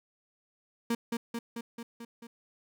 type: tone with echo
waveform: 35% pulse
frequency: 233.1 Hz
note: A#3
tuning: in tune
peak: -25 dBFS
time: 0.9-0.95 s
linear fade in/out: 5 ms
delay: 220 ms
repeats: 6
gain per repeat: -3 dB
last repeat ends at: 2.27 s
effects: none